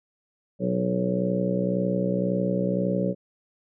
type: harmonic tone with a mistuned harmonic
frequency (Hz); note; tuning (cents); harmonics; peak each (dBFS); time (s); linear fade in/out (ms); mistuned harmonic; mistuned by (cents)
61.9; B1; +5; 2 / 3 / 4 / 5 / 6 / 7 / 8 / 9; -33 / -25 / -36 / -33 / -37 / -31 / -34 / -29; 0.59-3.15; 50; 8; +38
effects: none